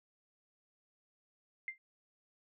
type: tone with exponential decay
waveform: sine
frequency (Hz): 2093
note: C7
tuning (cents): 0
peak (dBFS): -33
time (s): 1.68-1.78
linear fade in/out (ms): 1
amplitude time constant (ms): 21
effects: none